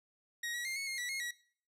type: tone with pitch steps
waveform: sawtooth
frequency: 1887 / 1923 / 2112 / 2203 / 2135 / 1951 / 2153 / 1923 Hz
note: A#6 / B6 / C7 / C#7 / C7 / B6 / C7 / B6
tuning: +21 / -47 / +16 / -11 / +34 / -22 / +49 / -47 cents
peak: -33 dBFS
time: 0.43-1.31 s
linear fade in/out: 5 ms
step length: 110 ms
effects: noise-tail reverb RT60 0.5 s tail -20 dB re dry + low-pass 12000 Hz 12 dB/octave